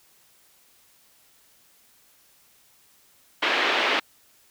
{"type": "band-pass noise", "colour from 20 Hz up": "white", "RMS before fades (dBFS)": -23, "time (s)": [3.42, 4], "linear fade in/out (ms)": 10, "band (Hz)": [300, 3200], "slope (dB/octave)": 24, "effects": ["white hiss -59 dBFS RMS until 4.5 s"]}